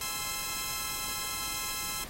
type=chord; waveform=5% pulse; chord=Ab augmented; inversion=none; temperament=equal; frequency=830.6 / 1046.5 / 1318.5 Hz; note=Ab5 / C6 / E6; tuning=0 / 0 / 0 cents; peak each=-29 / -24 / -24 dBFS; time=0.01-2.04 s; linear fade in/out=2 ms; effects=pink hiss -45 dBFS RMS until 2.09 s + AAC 48 kbps